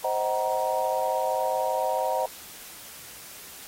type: chord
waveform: sine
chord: C half-diminished seventh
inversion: none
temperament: just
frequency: 523.3 / 627.9 / 753.5 / 941.9 Hz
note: C5 / Eb5 / Gb5 / Bb5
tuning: 0 / +16 / +31 / +18 cents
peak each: -29 dBFS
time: 0.04-2.26 s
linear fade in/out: 5 ms
effects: white hiss -44 dBFS RMS until 3.67 s + AAC 48 kbps